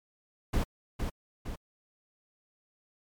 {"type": "noise with echo", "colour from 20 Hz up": "brown", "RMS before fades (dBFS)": -27, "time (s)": [0.53, 0.64], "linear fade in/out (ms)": 10, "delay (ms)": 460, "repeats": 2, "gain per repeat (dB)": -5, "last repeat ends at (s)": 1.56, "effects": ["MP3 96 kbps"]}